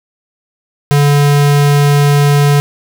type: tone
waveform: square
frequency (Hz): 144.1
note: D3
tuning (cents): -33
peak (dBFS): -7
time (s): 0.91-2.6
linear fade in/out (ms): 0
effects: none